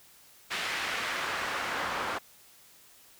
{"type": "noise with band-pass filter sweep", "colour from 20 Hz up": "pink", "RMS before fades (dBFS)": -33, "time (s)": [0.5, 2.19], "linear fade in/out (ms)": 20, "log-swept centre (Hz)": [2300, 1100], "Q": 1.1, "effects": ["white hiss -57 dBFS RMS until 3.19 s"]}